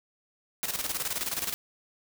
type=noise with tremolo; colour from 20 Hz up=white; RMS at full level=-30 dBFS; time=0.63-1.54 s; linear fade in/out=0 ms; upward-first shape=square; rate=19 Hz; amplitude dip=65%; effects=none